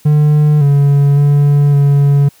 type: tone with pitch steps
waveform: triangle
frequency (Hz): 149.9 / 141.8 / 144 / 141.8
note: D3 / C#3 / D3 / C#3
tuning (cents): +36 / +40 / -34 / +40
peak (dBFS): -4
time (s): 0.05-2.29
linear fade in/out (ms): 10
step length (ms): 560
effects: white hiss -47 dBFS RMS until 2.4 s